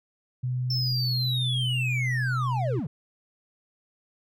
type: tone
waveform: sine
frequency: 125.9 Hz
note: B2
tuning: 34 cents sharp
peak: -25 dBFS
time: 0.43-2.8 s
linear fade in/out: 10 ms
type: linear sweep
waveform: triangle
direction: down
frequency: 5370 to 116.54 Hz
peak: -26 dBFS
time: 0.7-2.87 s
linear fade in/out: 5 ms
effects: none

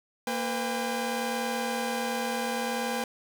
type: tone cluster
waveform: sawtooth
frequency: 232.2 / 505 / 802 Hz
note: A#3 / B4 / G5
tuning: -7 / +39 / +39 cents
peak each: -29 dBFS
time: 0.27-3.04 s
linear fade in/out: 2 ms
effects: none

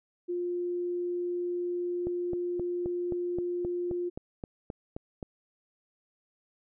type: tone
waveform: sine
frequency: 352.6 Hz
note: F4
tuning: 17 cents sharp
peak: -29 dBFS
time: 0.28-4.1 s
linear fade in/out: 20 ms
type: click train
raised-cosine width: 2 ms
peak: -23 dBFS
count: 13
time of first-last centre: 2.07-5.228 s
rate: 3.8 Hz
effects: none

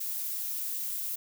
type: noise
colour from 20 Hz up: violet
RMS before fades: -34 dBFS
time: 0-1.16 s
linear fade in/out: 10 ms
effects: none

